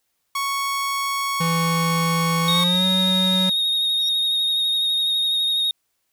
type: tone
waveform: sawtooth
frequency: 1108.7 Hz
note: C#6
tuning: in tune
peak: -18 dBFS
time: 0.35-2.64 s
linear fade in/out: 5 ms
type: tone with pitch glide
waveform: square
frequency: 166.4 to 186.78 Hz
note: E3 to F#3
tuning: +17 to +17 cents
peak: -21 dBFS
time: 1.4-3.5 s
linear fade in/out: 10 ms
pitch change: +200 cents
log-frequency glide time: 2.44-2.85 s
type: tone with vibrato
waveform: triangle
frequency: 3729 Hz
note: A#7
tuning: in tune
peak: -17 dBFS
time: 2.48-5.71 s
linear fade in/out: 2 ms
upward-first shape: sine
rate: 12 Hz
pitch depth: 21 cents each way
type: tone with exponential growth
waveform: sine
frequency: 5590 Hz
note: F8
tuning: 1 cent sharp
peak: -27 dBFS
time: 3.97-4.09 s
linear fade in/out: 5 ms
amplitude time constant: 24 ms
effects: white hiss -72 dBFS RMS until 6.12 s